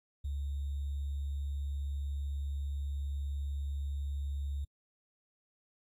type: tone with sample-and-hold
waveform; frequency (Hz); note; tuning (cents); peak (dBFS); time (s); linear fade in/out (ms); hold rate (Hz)
sine; 70.4; C#2; +27; -33; 0.24-4.65; 10; 3675
effects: AAC 48 kbps